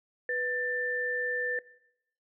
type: tone pair together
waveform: sine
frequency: 493.9 / 1777.9 Hz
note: B4 / A6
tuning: 0 / +18 cents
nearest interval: octave + minor seventh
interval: 2218 cents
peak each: -33 / -30 dBFS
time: 0.29-1.59 s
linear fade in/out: 2 ms
effects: noise-tail reverb RT60 0.8 s tail -20 dB re dry